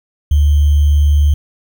sine tone with sample-and-hold, 73.42 Hz, D2, in tune, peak -7 dBFS, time 0.31-1.34 s, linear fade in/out 5 ms, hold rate 3150 Hz, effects none

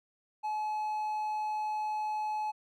triangle tone, 854 Hz, G#5, 48 cents sharp, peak -29 dBFS, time 0.43-2.52 s, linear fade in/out 20 ms, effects none

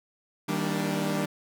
sawtooth chord, Eb major seventh, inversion none, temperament equal with one note detuned, 158.37 / 196 / 233.1 / 293.7 Hz, Eb3 / G3 / Bb3 / D4, +31 / 0 / 0 / 0 cents, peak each -28 / -26 / -32 / -28 dBFS, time 0.48-1.26 s, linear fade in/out 10 ms, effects none

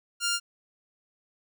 10% pulse tone, 1400 Hz, F6, 4 cents sharp, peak -17 dBFS, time 0.2-0.4 s, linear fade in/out 50 ms, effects none

